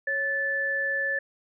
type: tone pair together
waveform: sine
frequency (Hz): 550.9 / 1747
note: C#5 / A6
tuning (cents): -11 / -13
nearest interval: octave + minor sixth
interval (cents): 1998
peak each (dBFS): -33 / -25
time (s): 0.07-1.19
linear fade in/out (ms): 5
effects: none